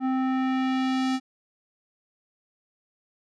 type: tone with low-pass filter sweep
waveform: square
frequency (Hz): 260.9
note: C4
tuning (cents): -5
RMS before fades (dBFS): -25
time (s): 0-1.2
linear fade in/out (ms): 50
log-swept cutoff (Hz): 1100 to 6100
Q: 1
effects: none